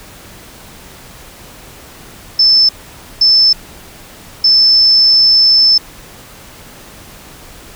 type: tone bursts at uneven times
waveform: sine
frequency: 5274 Hz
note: E8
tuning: in tune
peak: -5 dBFS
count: 3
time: 2.39-2.69 / 3.21-3.53 / 4.44-5.78 s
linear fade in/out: 5 ms
effects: pink hiss -36 dBFS RMS until 7.75 s